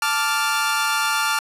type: chord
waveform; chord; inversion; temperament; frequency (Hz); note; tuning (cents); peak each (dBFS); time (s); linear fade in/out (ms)
sawtooth; D minor; second; equal with one note detuned; 880 / 1170.6 / 1396.9; A5 / D6 / F6; 0 / -6 / 0; -21 / -21 / -18; 0.02-1.39; 2
effects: resampled to 32000 Hz + 7-bit

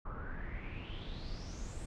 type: noise with low-pass filter sweep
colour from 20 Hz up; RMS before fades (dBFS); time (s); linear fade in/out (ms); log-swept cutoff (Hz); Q
brown; -42; 0.05-1.86; 10; 1200 to 8500; 6.7
effects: none

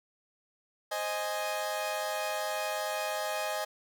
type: chord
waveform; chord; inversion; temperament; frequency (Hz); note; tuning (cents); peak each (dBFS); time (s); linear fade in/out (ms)
sawtooth; Ab major; first; equal; 523.3 / 622.3 / 830.6; C5 / Eb5 / Ab5; 0 / 0 / 0; -36 / -30 / -32; 0.91-3.65; 10
effects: none

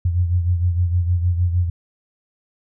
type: beating tone pair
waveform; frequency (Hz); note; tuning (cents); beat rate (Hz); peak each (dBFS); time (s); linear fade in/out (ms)
sine; 87.31 / 93.81; F2 / F#2; 0 / +24; 6.5; -16 / -24; 0.05-1.7; 5
effects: none

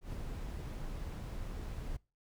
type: noise with ADSR envelope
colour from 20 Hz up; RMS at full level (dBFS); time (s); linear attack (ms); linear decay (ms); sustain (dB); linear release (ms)
brown; -39; 0.01-1.97; 120; 11; -2; 10
effects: noise-tail reverb RT60 0.3 s tail -24 dB re dry

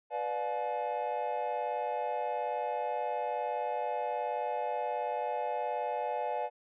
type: chord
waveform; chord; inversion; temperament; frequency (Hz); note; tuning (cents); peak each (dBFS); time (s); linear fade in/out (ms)
triangle; B diminished seventh; none; just; 493.9 / 592.7 / 711.2 / 853.4; B4 / D5 / F5 / Ab5; 0 / +16 / +31 / +47; -36 / -35 / -35 / -33; 0.1-6.5; 50
effects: tanh soft clip ceiling -19 dBFS + resampled to 8000 Hz

